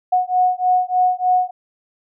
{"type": "beating tone pair", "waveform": "sine", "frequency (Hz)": [730, 733.3], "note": ["F#5", "F#5"], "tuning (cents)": [-24, -16], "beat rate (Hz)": 3.3, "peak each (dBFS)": -17, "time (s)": [0.12, 1.51], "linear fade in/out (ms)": 10, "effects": []}